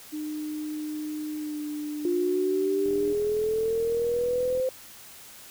sine tone with pitch glide, 304.4 to 298.7 Hz, D#4 to D4, -38 to +29 cents, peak -30 dBFS, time 0.12-3.14 s, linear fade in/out 20 ms, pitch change -33 cents, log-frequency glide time 1.37-1.61 s
sine exponential sweep, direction up, 350.2 to 520 Hz, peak -23 dBFS, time 2.05-4.69 s, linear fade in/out 2 ms
click train, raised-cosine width 2 ms, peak -30 dBFS, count 73, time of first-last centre 2.86-4.599 s, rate 41.4 Hz
effects white hiss -47 dBFS RMS until 5.5 s

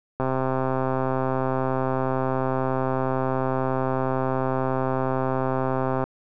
click train, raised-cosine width 1 ms, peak -11 dBFS, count 766, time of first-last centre 0.2-6.04 s, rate 131 Hz, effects none

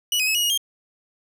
sawtooth tone with pitch steps, 2938 / 2517 / 2581 / 2902 / 2878 / 3209 Hz, F#7 / D#7 / E7 / F#7 / F#7 / G7, -13 / +19 / -37 / -34 / -49 / +40 cents, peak -16 dBFS, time 0.12-0.576 s, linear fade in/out 2 ms, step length 76 ms, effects none

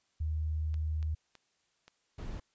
sine tone, 77.78 Hz, D#2, in tune, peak -30 dBFS, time 0.2-1.15 s, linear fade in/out 10 ms
clicks, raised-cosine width 0.2 ms, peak -35 dBFS, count 4, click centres 0.742 / 1.028 / 1.353 / 1.88 s
brown noise, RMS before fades -40 dBFS, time 2.18-2.4 s, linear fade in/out 5 ms
effects white hiss -75 dBFS RMS until 2.54 s + resampled to 16000 Hz

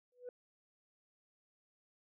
sine tone with exponential growth, 493.9 Hz, B4, in tune, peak -38 dBFS, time 0.12-0.29 s, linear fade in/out 2 ms, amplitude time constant 35 ms, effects tanh soft clip ceiling -39 dBFS

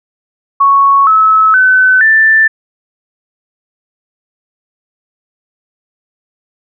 sine tone with pitch steps, 1108.7 / 1295.8 / 1514.5 / 1770.1 Hz, C#6 / E6 / F#6 / A6, 0 / -30 / +40 / +10 cents, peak -4 dBFS, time 0.6-2.48 s, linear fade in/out 10 ms, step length 470 ms, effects none

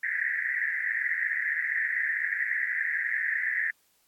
pink band-pass noise, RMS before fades -29 dBFS, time 0.03-3.71 s, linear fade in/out 5 ms, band 1700 to 2000 Hz, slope 96 dB/octave, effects white hiss -68 dBFS RMS until 4.07 s + AAC 64 kbps

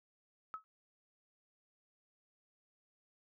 sine tone with exponential decay, 1287 Hz, E6, 42 cents flat, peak -36 dBFS, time 0.54-0.64 s, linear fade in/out 0 ms, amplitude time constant 21 ms, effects none

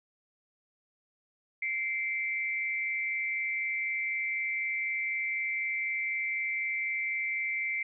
sine tone pair together, 2092 / 2316 Hz, C7 / D7, -1 / -25 cents, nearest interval major second, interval 176 cents, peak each -31 / -34 dBFS, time 1.62-7.83 s, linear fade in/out 5 ms, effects none

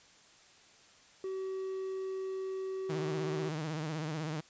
triangle tone, 380.7 Hz, F#4, 49 cents sharp, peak -33 dBFS, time 1.24-3.49 s, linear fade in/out 2 ms
sawtooth tone with vibrato, 155.56 Hz, D#3, in tune, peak -31 dBFS, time 2.89-4.41 s, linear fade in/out 10 ms, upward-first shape triangle, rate 16 Hz, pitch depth 110 cents each way
effects white hiss -60 dBFS RMS until 4.49 s + resampled to 16000 Hz

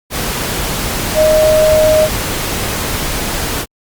sine tone in noise, 621 Hz, D#5, 3 cents flat, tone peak -7 dBFS, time 1.14-2.09 s, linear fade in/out 50 ms, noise pink, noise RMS -18 dBFS, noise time 0.1-3.66 s, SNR +8 dB, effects Opus 48 kbps

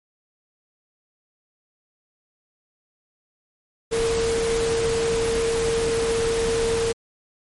sine tone in noise, 458 Hz, A#4, 31 cents flat, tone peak -20 dBFS, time 3.91-6.93 s, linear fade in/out 20 ms, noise pink, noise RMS -28 dBFS, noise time 3.91-6.93 s, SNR +5 dB, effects MP3 48 kbps

